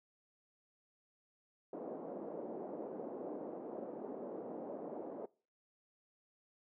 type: band-pass noise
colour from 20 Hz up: white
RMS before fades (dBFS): -45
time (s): 1.73-5.26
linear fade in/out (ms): 5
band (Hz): 230 to 610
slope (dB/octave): 24
effects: noise-tail reverb RT60 0.4 s tail -24 dB re dry